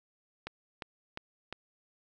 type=click train; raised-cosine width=0.3 ms; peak=-22 dBFS; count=4; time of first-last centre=0.47-1.526 s; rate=2.84 Hz; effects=none